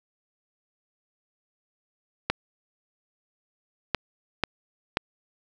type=clicks; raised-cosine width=0.3 ms; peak=-6 dBFS; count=4; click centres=2.3 / 3.947 / 4.437 / 4.971 s; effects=none